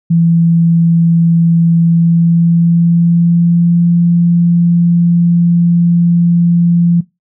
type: tone with pitch glide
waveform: sine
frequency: 167.4 to 171.71 Hz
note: E3 to F3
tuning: +27 to -29 cents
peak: -6 dBFS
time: 0.1-7.01 s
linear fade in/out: 10 ms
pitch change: +44 cents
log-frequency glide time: 1.81-3.85 s
effects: noise-tail reverb RT60 0.2 s tail -20 dB re dry